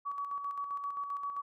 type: tone with tremolo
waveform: sine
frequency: 1134 Hz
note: C#6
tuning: 39 cents sharp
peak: -33 dBFS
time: 0.05-1.42 s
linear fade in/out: 20 ms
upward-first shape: square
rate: 7.6 Hz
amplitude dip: 45%
effects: none